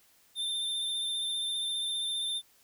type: tone with vibrato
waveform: square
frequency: 3582 Hz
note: A7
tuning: 30 cents sharp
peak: -31 dBFS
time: 0.35-2.42 s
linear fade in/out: 50 ms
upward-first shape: sine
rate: 15 Hz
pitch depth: 22 cents each way
effects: white hiss -64 dBFS RMS until 2.63 s